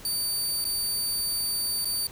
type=tone with dropouts; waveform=20% pulse; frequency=4600 Hz; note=D8; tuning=37 cents flat; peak=-20 dBFS; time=0.05-2.07 s; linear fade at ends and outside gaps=2 ms; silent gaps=0.643-0.651 / 1.847-1.854 s; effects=pink hiss -46 dBFS RMS until 2.11 s